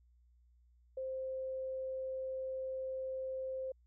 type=tone; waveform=sine; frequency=524 Hz; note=C5; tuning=2 cents sharp; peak=-37 dBFS; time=0.97-3.72 s; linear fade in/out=5 ms; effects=added 60 Hz sine -64 dBFS peak until 3.86 s